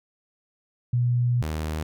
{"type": "tone pair in turn", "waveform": ["sine", "sawtooth"], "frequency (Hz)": [121.8, 77.91], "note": ["B2", "D#2"], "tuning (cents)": [-24, 3], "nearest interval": "minor sixth", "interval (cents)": 773, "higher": "first", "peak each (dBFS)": [-19, -23], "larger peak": "first", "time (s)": [[0.93, 1.42], [1.42, 1.83]], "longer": "first", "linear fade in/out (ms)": 5, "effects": []}